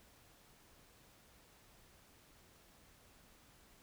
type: silence
effects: pink hiss -65 dBFS RMS until 3.82 s